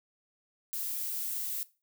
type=noise; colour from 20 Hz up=violet; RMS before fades=-35 dBFS; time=0.73-1.63 s; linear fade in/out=0 ms; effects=noise-tail reverb RT60 0.3 s tail -18 dB re dry